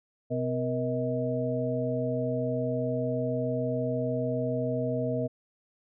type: harmonic tone with a mistuned harmonic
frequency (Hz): 126.8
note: B2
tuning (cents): +46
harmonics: 1 / 2 / 4 / 5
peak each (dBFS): -32 / -32 / -32 / -32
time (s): 0.3-5.28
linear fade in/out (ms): 20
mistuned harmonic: 4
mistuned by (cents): -120
effects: none